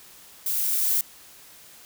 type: noise with level ramp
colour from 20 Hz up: violet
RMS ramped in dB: -26 to -22 dBFS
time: 0.46-1.01 s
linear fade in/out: 2 ms
effects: white hiss -49 dBFS RMS until 1.85 s